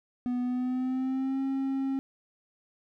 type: tone with pitch glide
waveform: triangle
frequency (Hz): 246.9 to 269.2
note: B3 to C4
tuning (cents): 0 to +49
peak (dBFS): -25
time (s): 0.26-1.99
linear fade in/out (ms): 0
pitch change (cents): +149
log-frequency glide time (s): 0.41-1.41
effects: none